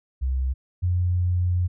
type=tone pair in turn; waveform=sine; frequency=65.1 / 89.32 Hz; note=C2 / F2; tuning=-8 / +39 cents; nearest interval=perfect fourth; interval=547 cents; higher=second; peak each=-21 / -19 dBFS; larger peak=second; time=0.21-0.54 / 0.82-1.68 s; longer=second; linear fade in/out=20 ms; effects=none